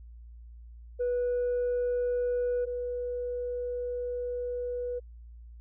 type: tone pair in turn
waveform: sine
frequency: 490 / 490 Hz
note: B4 / B4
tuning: -14 / -14 cents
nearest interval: unison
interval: 0 cents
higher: neither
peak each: -24 / -30 dBFS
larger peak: first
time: 0.99-2.66 / 2.66-5 s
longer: second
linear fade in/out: 20 ms
effects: tanh soft clip ceiling -24 dBFS + added 58 Hz sine -45 dBFS peak until 5.6 s